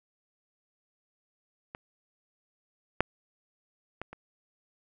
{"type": "clicks", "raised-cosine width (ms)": 0.5, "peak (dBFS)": [-24, -7, -21, -28], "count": 4, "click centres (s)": [1.749, 3.006, 4.016, 4.13], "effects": []}